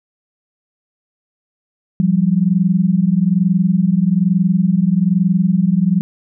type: tone pair together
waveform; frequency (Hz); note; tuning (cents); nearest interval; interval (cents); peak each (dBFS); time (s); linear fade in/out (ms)
sine; 172.66 / 193.8; F3 / G3; -19 / -20; major second; 199; -14; 2-6.01; 0
effects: none